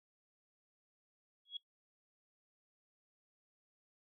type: tone with exponential growth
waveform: sine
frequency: 3328 Hz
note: G#7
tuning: 3 cents sharp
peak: -36 dBFS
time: 1.45-1.57 s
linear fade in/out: 5 ms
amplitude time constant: 24 ms
effects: noise-tail reverb RT60 0.1 s tail -18 dB re dry